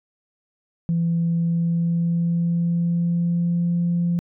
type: tone with pitch glide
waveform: sine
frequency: 168.1 to 172.53 Hz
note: E3 to F3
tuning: +34 to -21 cents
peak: -17 dBFS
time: 0.89-4.19 s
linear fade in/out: 0 ms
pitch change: +45 cents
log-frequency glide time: 1.37-3.77 s
effects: tanh soft clip ceiling -14 dBFS